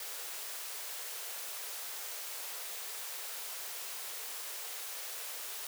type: high-pass noise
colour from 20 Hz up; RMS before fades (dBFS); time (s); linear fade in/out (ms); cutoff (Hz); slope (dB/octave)
white; -42; 0-5.67; 2; 400; 48
effects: none